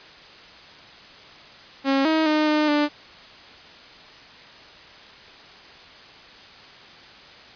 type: tone with pitch steps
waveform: sawtooth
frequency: 272 / 316.9 / 306.2 / 303.5 / 295 Hz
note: C#4 / D#4 / D#4 / D#4 / D4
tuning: -33 / +32 / -28 / -43 / +8 cents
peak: -14 dBFS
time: 1.84-2.89 s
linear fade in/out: 50 ms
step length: 210 ms
effects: white hiss -45 dBFS RMS until 7.55 s + resampled to 11025 Hz